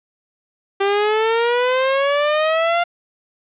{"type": "exponential sweep", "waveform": "sawtooth", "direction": "up", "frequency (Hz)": [392, 700], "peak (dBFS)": -11, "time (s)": [0.8, 2.84], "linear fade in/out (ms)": 10, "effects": ["resampled to 8000 Hz", "8-bit"]}